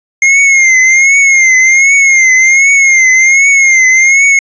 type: tone with vibrato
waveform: square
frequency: 2130 Hz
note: C7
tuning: 30 cents sharp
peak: -4 dBFS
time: 0.22-4.39 s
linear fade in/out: 2 ms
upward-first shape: triangle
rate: 1.3 Hz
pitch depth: 85 cents each way
effects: resampled to 16000 Hz